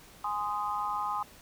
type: chord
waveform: sine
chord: Ab major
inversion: none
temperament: equal with one note detuned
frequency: 830.6 / 1037.5 / 1244.5 Hz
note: Ab5 / C6 / Eb6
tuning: 0 / -15 / 0 cents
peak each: -34 dBFS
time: 0.24-1.23 s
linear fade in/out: 5 ms
effects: pink hiss -54 dBFS RMS until 1.41 s